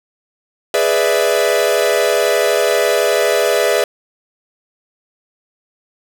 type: chord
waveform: 45% pulse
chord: E dominant seventh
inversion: first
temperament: equal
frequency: 415.3 / 493.9 / 587.3 / 659.3 Hz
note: G#4 / B4 / D5 / E5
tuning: 0 / 0 / 0 / 0 cents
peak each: -18 dBFS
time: 0.74-3.84 s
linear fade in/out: 2 ms
effects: none